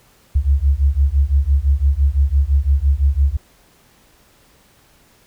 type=beating tone pair; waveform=sine; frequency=66.9 / 72.8 Hz; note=C2 / D2; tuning=+39 / -15 cents; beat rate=5.9 Hz; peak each=-15 dBFS; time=0.35-3.37 s; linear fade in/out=10 ms; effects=pink hiss -53 dBFS RMS until 5.26 s